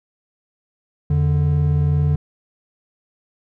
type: tone pair together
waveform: triangle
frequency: 84.65 / 146.83 Hz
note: E2 / D3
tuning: +46 / 0 cents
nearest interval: minor seventh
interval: 954 cents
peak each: -17 / -14 dBFS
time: 1.1-2.16 s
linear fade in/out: 5 ms
effects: none